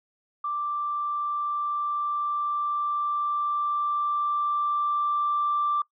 sine tone with level ramp, 1176 Hz, D6, 2 cents sharp, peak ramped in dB -26 to -21 dBFS, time 0.44-5.82 s, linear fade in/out 5 ms, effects noise-tail reverb RT60 0.1 s tail -21 dB re dry + tanh soft clip ceiling -17 dBFS

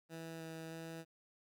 15% pulse tone with vibrato, 162.8 Hz, E3, 21 cents flat, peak -39 dBFS, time 0.09-1.05 s, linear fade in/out 50 ms, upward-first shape square, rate 1.6 Hz, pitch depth 8 cents each way, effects 13-bit

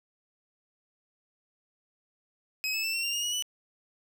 25% pulse tone with pitch steps, 2547 / 2604 / 2661 / 2720 / 2781 / 2842 / 2906 / 2970 Hz, D#7 / E7 / E7 / F7 / F7 / F7 / F#7 / F#7, +40 / -22 / +16 / -46 / -8 / +30 / -32 / +6 cents, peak -25 dBFS, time 2.64-3.424 s, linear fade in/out 0 ms, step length 98 ms, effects none

